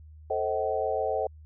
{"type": "chord", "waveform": "sine", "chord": "A diminished seventh", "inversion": "none", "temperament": "just", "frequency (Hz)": [440, 528, 633.6, 760.3], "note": ["A4", "C5", "Eb5", "Gb5"], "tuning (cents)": [0, 16, 31, 47], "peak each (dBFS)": -31, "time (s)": [0.3, 1.27], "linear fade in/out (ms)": 5, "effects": ["added 77 Hz sine -46 dBFS peak until 1.45 s"]}